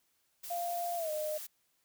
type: noise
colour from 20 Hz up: blue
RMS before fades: -44 dBFS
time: 0.43-1.47 s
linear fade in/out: 10 ms
type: tone with pitch glide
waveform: sine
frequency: 695 to 612.1 Hz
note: F5 to D#5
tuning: -9 to -28 cents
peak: -33 dBFS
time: 0.5-1.38 s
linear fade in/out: 10 ms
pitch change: -219 cents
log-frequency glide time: 0.96-1.11 s
effects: white hiss -75 dBFS RMS until 1.84 s